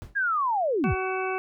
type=noise with exponential decay; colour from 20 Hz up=brown; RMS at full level=-34 dBFS; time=0.02-0.2 s; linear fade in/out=0 ms; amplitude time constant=39 ms
type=linear sweep; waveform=sine; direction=down; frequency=1661.2 to 30.94 Hz; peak=-22 dBFS; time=0.15-0.95 s; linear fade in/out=20 ms
type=harmonic tone; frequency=376.2 Hz; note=F#4; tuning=29 cents sharp; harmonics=1 / 2 / 3 / 4 / 6 / 7; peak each=-29 / -32 / -34 / -35 / -37 / -37 dBFS; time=0.84-1.38 s; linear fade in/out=0 ms
effects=none

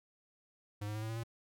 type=tone with pitch steps; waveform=square; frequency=103.5 / 105.8 / 108.14 / 110.54 / 113 / 115.51 Hz; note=G#2 / G#2 / A2 / A2 / A2 / A#2; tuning=-5 / +33 / -30 / +8 / +47 / -15 cents; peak=-38 dBFS; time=0.81-1.236 s; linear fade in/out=10 ms; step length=71 ms; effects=none

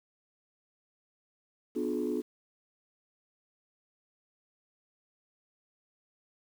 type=chord; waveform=sine; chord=B diminished seventh; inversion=none; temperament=just; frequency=246.9 / 296.3 / 355.6 / 426.7 Hz; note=B3 / D4 / F4 / Ab4; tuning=0 / +15 / +31 / +47 cents; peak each=-34 dBFS; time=1.75-2.22 s; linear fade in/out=20 ms; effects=tanh soft clip ceiling -22 dBFS + 9-bit

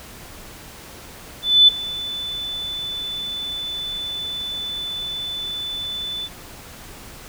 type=tone with ADSR envelope; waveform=sine; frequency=3500 Hz; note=A7; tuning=10 cents flat; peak=-6 dBFS; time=1.42-6.29 s; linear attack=260 ms; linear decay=12 ms; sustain=-19 dB; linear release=46 ms; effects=pink hiss -40 dBFS RMS until 7.28 s

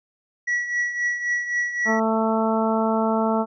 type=tone with tremolo; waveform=triangle; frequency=1935 Hz; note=B6; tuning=36 cents flat; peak=-17 dBFS; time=0.47-2 s; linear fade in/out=10 ms; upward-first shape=triangle; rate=3.8 Hz; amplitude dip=70%
type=harmonic tone; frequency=221.9 Hz; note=A3; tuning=15 cents sharp; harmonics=1 / 2 / 3 / 4 / 5 / 6; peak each=-22 / -26 / -25 / -26 / -32 / -30 dBFS; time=1.85-3.46 s; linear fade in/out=50 ms
effects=resampled to 16000 Hz

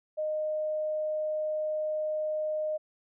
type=tone; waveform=sine; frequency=616 Hz; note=D#5; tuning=17 cents flat; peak=-28 dBFS; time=0.17-2.78 s; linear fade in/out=20 ms; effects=none

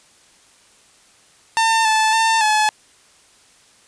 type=tone with pitch steps; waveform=sawtooth; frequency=901 / 875 / 898 / 856 Hz; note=A5 / A5 / A5 / A5; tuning=+41 / -10 / +35 / -48 cents; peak=-10 dBFS; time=1.57-2.69 s; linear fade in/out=0 ms; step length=280 ms; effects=white hiss -52 dBFS RMS until 3.87 s + resampled to 22050 Hz

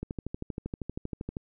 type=click train; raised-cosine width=3 ms; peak=-21 dBFS; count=18; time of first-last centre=0.03-1.369 s; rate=12.7 Hz; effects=none

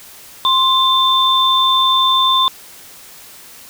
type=tone pair together; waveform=sine; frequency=1049 / 3554 Hz; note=C6 / A7; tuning=+4 / +17 cents; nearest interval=octave + major sixth; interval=2113 cents; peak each=-13 dBFS; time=0.45-2.48 s; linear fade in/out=0 ms; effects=white hiss -39 dBFS RMS until 3.69 s

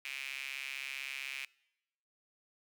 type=tone with high-pass filter; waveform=sawtooth; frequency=135.7 Hz; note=C#3; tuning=36 cents flat; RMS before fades=-42 dBFS; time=0.05-1.45 s; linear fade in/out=0 ms; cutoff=2400 Hz; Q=6; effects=noise-tail reverb RT60 0.9 s tail -23 dB re dry

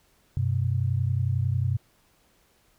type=tone pair together; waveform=sine; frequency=95.9 / 126.98 Hz; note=G2 / B2; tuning=-37 / +49 cents; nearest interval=perfect fourth; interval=486 cents; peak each=-25 dBFS; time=0.37-1.77 s; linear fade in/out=0 ms; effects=pink hiss -64 dBFS RMS until 2.78 s

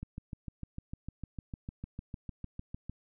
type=click train; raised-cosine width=5 ms; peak=-27 dBFS; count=20; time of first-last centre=0.03-2.896 s; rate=6.63 Hz; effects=none

